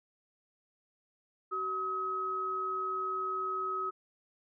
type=tone pair together; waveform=sine; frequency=378.5 / 1274 Hz; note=F#4 / D#6; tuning=+39 / +41 cents; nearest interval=octave + major sixth; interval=2102 cents; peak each=-40 / -32 dBFS; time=1.51-3.91 s; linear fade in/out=20 ms; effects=none